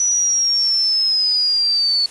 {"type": "linear sweep", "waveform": "sine", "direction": "down", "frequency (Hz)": [5920, 4435], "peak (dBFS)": -14, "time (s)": [0, 2.06], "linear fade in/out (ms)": 2, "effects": ["white hiss -40 dBFS RMS until 2.1 s", "resampled to 24000 Hz"]}